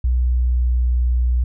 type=tone with pitch glide; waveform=sine; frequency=61.74 to 61.1 Hz; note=B1 to B1; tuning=0 to -18 cents; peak=-14 dBFS; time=0.04-1.44 s; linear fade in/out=5 ms; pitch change=-18 cents; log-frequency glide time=0.22-0.89 s; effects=none